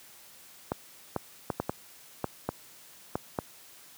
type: clicks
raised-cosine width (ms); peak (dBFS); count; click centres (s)
1; -14; 9; 0.719 / 1.163 / 1.502 / 1.6 / 1.695 / 2.243 / 2.49 / 3.155 / 3.388
effects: white hiss -53 dBFS RMS until 3.97 s + high-pass 80 Hz 12 dB/octave